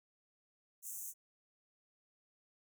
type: high-pass noise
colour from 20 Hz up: pink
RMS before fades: -45 dBFS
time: 0.82-1.14 s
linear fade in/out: 50 ms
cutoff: 6200 Hz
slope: 96 dB/octave
effects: none